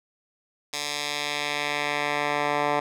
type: tone with band-pass filter sweep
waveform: 10% pulse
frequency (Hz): 146.5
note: D3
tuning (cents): -4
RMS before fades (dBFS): -27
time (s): 0.73-2.8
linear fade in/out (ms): 5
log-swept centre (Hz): 5200 to 1100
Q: 1
effects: none